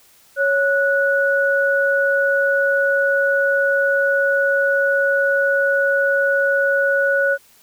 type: tone pair together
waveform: sine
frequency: 554.4 / 1470.7 Hz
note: C#5 / F#6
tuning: 0 / -11 cents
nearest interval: octave + perfect fourth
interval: 1689 cents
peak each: -17 dBFS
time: 0.36-7.38 s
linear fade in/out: 50 ms
effects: white hiss -52 dBFS RMS until 7.62 s